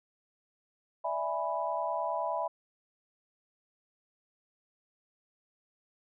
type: chord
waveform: sine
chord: E dominant seventh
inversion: third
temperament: equal with one note detuned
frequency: 589.7 / 659.3 / 830.6 / 987.8 Hz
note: D5 / E5 / G#5 / B5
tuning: +7 / 0 / 0 / 0 cents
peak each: -38 / -34 / -37 / -34 dBFS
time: 1.04-2.48 s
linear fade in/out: 10 ms
effects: none